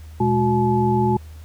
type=tone cluster; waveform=sine; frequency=121.5 / 208.7 / 364.6 / 859 Hz; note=B2 / G#3 / F#4 / A5; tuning=-28 / +9 / -25 / -42 cents; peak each=-21 dBFS; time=0.2-1.17 s; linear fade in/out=5 ms; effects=added 78 Hz sine -36 dBFS peak until 1.44 s + pink hiss -52 dBFS RMS until 1.44 s